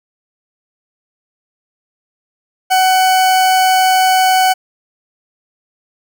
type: tone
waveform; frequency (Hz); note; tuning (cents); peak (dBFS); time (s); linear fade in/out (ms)
40% pulse; 749; F#5; +21; -8; 2.7-4.54; 20
effects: none